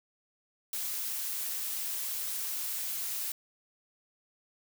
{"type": "noise", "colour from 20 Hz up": "blue", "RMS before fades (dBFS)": -35, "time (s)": [0.73, 3.32], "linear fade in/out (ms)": 2, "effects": []}